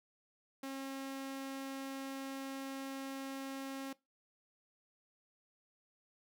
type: tone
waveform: sawtooth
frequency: 270.4 Hz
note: C#4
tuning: 43 cents flat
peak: -37 dBFS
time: 0.63-3.93 s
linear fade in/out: 5 ms
effects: noise-tail reverb RT60 0.2 s tail -20 dB re dry